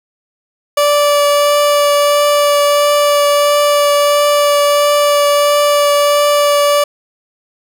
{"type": "tone with vibrato", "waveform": "30% pulse", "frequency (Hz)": 581, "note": "D5", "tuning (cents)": -19, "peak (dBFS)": -6, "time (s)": [0.77, 6.84], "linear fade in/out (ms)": 5, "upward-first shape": "triangle", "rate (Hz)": 1.5, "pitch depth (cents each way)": 10, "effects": []}